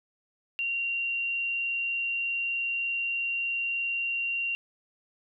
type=tone with frequency modulation; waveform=sine; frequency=2761 Hz; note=F7; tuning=20 cents flat; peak=-27 dBFS; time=0.59-4.55 s; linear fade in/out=0 ms; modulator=23.3 Hz; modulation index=0.36; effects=none